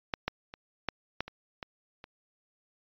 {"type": "clicks", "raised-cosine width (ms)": 0.3, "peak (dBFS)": [-13, -13, -27, -13, -14, -26, -22, -29], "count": 8, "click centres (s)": [0.138, 0.28, 0.539, 0.887, 1.206, 1.28, 1.628, 2.041], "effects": ["resampled to 11025 Hz"]}